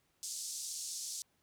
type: band-pass noise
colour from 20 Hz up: white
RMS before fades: -42 dBFS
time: 0.23-1.22 s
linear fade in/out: 0 ms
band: 4900 to 8400 Hz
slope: 24 dB/octave
effects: pink hiss -75 dBFS RMS until 1.42 s + high-pass 60 Hz 12 dB/octave